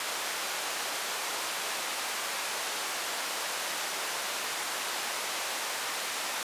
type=band-pass noise; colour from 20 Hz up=pink; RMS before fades=-34 dBFS; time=0-6.43 s; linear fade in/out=2 ms; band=700 to 11000 Hz; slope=12 dB/octave; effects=resampled to 32000 Hz